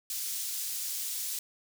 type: high-pass noise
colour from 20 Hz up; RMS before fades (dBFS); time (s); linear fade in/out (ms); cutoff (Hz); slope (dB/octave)
pink; -35; 0.1-1.39; 2; 6000; 12
effects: none